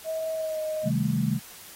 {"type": "tone with pitch glide", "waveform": "sine", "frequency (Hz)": [640, 622.5], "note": ["D#5", "D#5"], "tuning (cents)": [49, 1], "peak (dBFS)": -27, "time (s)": [0.04, 0.91], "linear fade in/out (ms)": 50, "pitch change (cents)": -48, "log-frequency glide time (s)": [0.35, 0.6]}
{"type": "chord", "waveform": "sine", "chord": "A half-diminished seventh", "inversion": "first", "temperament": "just", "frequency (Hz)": [132, 158.4, 198, 220], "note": ["C3", "Eb3", "G3", "A3"], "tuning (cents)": [16, 31, 18, 0], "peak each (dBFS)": -28, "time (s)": [0.83, 1.4], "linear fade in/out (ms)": 50}
{"effects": ["white hiss -46 dBFS RMS until 1.75 s", "AAC 48 kbps"]}